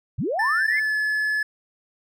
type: linear sweep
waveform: sine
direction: up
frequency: 77.78 to 2191 Hz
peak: -22 dBFS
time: 0.18-0.8 s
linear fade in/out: 10 ms
type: tone with pitch glide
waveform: triangle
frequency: 1769 to 1716.7 Hz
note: A6 to A6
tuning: +9 to -43 cents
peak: -19 dBFS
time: 0.39-1.43 s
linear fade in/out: 5 ms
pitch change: -52 cents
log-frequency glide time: 0.58-0.96 s
effects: none